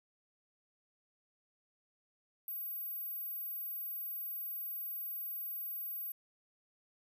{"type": "tone", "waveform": "sine", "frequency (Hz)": 14420, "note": "A9", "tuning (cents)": 41, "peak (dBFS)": -38, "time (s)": [2.48, 6.12], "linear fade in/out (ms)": 2, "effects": []}